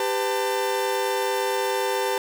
40% pulse tone cluster, 394.8 / 504 / 893 Hz, G4 / B4 / A5, +12 / +35 / +25 cents, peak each -26 dBFS, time 0-2.18 s, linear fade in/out 2 ms, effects none

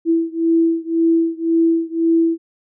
sine beating tone pair, 329.5 / 331.4 Hz, E4 / E4, -1 / +9 cents, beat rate 1.9 Hz, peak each -16 / -17 dBFS, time 0.05-2.38 s, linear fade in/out 50 ms, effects none

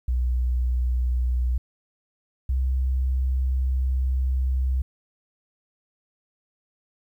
sine tone pair in turn, 61.74 / 64.73 Hz, B1 / C2, 0 / -18 cents, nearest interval minor second, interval 82 cents, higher second, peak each -20 dBFS, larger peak neither, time 0.08-1.58 / 2.49-4.82 s, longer second, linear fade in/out 5 ms, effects 10-bit

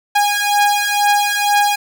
sawtooth beating tone pair, 820 / 822.1 Hz, G#5 / G#5, -22 / -18 cents, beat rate 2.1 Hz, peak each -12 dBFS, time 0.15-1.76 s, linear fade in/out 10 ms, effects none

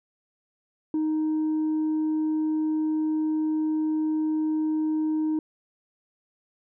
sine tone with tanh clipping, 311.1 Hz, D#4, in tune, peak -23 dBFS, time 0.94-5.39 s, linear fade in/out 2 ms, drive 1 dB, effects none

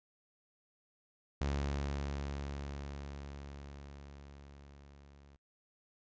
sawtooth tone with level ramp, 70.5 Hz, C#2, 30 cents sharp, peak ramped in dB -28 to -54 dBFS, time 1.41-5.36 s, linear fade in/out 0 ms, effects noise-tail reverb RT60 0.1 s tail -25 dB re dry + resampled to 16000 Hz

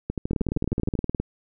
two click trains, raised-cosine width 3 ms, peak -13 / -12 dBFS, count 12 / 18, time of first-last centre 0.1-0.953 / 0.31-1.2 s, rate 12.9 / 19.1 Hz, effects none

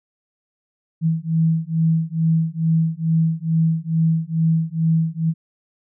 sine beating tone pair, 161.2 / 163.5 Hz, E3 / E3, -38 / -14 cents, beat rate 2.3 Hz, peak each -19 dBFS, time 1.01-5.34 s, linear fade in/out 50 ms, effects none

